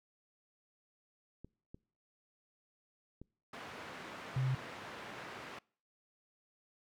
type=clicks; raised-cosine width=3 ms; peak=-36 dBFS; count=3; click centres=1.446 / 1.745 / 3.216 s
type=band-pass noise; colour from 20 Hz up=white; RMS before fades=-48 dBFS; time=3.53-5.59 s; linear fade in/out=5 ms; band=110 to 1800 Hz; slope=12 dB/octave
type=tone; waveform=sine; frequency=130.6 Hz; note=C3; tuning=3 cents flat; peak=-30 dBFS; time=4.36-4.55 s; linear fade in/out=5 ms
effects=noise-tail reverb RT60 0.5 s tail -26 dB re dry